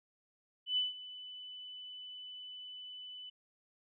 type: tone with ADSR envelope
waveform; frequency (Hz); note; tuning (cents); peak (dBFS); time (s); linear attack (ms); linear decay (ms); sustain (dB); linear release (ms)
sine; 2996; F#7; +21; -28; 0.66-3.3; 110; 160; -17; 10
effects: none